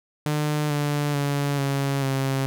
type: tone with pitch steps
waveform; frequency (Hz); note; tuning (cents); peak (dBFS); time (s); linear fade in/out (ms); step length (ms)
sawtooth; 150 / 146.15 / 142.4 / 138.75 / 135.19; D3 / D3 / C#3 / C#3 / C#3; +37 / -8 / +47 / +2 / -43; -18; 0.26-2.46; 0; 440
effects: none